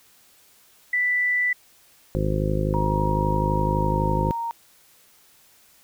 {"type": "tone", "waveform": "sine", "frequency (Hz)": 1979, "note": "B6", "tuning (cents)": 3, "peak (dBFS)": -19, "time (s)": [0.93, 1.53], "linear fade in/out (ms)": 5}
{"type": "harmonic tone", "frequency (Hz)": 51.91, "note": "G#1", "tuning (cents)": 0, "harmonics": [1, 2, 3, 4, 5, 6, 7, 8, 9, 10], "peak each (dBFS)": [-26, -28, -26, -32, -33, -34, -30, -41, -37, -30], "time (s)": [2.15, 4.31], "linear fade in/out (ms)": 0}
{"type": "tone with pitch glide", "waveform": "sine", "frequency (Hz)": [946, 928.1], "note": ["A#5", "A#5"], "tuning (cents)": [25, -8], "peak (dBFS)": -25, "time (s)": [2.74, 4.51], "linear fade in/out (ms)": 0, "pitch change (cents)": -33, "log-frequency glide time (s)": [3.75, 4.03]}
{"effects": ["white hiss -56 dBFS RMS until 5.83 s"]}